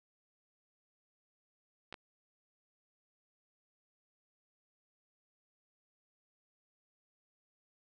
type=clicks; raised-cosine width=0.3 ms; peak=-29 dBFS; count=2; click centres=1.926 / 1.942 s; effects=none